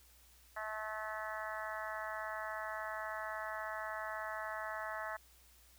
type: harmonic tone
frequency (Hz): 216.4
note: A3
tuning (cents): -29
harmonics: 3 / 4 / 5 / 6 / 7 / 8 / 9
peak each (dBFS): -45 / -47 / -47 / -47 / -49 / -46 / -50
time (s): 0.56-5.17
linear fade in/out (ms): 10
effects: added 60 Hz sine -65 dBFS peak until 5.78 s + white hiss -65 dBFS RMS until 5.78 s